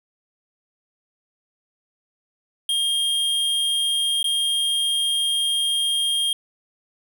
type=tone with dropouts; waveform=square; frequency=3223 Hz; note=G7; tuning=47 cents sharp; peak=-20 dBFS; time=2.69-6.33 s; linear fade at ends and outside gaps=2 ms; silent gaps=4.229-4.242 s; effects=none